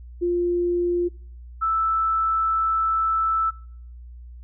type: tone pair in turn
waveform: sine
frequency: 350 / 1318.5 Hz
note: F4 / E6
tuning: +4 / 0 cents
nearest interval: octave + major seventh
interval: 2296 cents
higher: second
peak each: -19 dBFS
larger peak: neither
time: 0.21-1.09 / 1.61-3.51 s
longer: second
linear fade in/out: 20 ms
effects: noise-tail reverb RT60 0.6 s tail -25 dB re dry + added 60 Hz sine -38 dBFS peak until 4.43 s